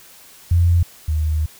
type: tone pair in turn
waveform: sine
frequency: 86.2 / 77.51 Hz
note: F2 / D#2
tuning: -22 / -6 cents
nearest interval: major second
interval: 184 cents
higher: first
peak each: -11 / -16 dBFS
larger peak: first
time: 0.51-0.83 / 1.08-1.46 s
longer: second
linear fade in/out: 5 ms
effects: white hiss -45 dBFS RMS until 1.59 s